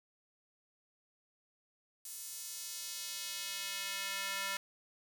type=tone with high-pass filter sweep; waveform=square; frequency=196.1 Hz; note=G3; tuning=1 cent sharp; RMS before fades=-41 dBFS; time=2.05-4.57 s; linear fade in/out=2 ms; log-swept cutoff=8600 to 1500 Hz; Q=0.94; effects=none